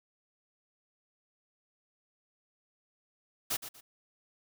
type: noise with echo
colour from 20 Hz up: white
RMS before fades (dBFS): -32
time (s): 3.5-3.57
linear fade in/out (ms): 10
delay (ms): 120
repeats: 2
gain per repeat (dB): -11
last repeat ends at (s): 3.81
effects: none